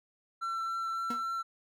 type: tone with vibrato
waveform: triangle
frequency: 1346 Hz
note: E6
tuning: 36 cents sharp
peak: -30 dBFS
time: 0.41-1.43 s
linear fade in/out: 20 ms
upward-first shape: triangle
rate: 3.6 Hz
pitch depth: 9 cents each way
type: tone with exponential decay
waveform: 40% pulse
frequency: 240.1 Hz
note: B3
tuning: 49 cents flat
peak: -32 dBFS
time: 1.1-1.25 s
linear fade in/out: 5 ms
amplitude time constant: 32 ms
effects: none